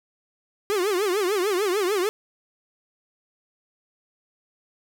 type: tone with vibrato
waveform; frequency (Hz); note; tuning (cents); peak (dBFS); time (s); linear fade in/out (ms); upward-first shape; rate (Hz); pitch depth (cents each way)
45% pulse; 389.5; G4; -11; -21; 0.7-2.09; 0; triangle; 6.7; 220
effects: none